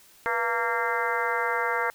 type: harmonic tone with a mistuned harmonic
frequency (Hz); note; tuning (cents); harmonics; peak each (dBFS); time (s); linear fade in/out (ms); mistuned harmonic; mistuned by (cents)
230; A#3; -23; 2 / 3 / 4 / 5 / 6 / 7 / 8 / 9; -31 / -35 / -30 / -33 / -31 / -31 / -35 / -34; 0.26-1.9; 0; 2; +89
effects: white hiss -55 dBFS RMS until 1.94 s